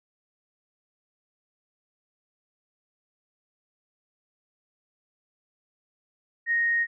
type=tone; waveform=sine; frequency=1864.7 Hz; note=A#6; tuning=in tune; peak=-21 dBFS; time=6.46-6.87 s; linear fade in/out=50 ms; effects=none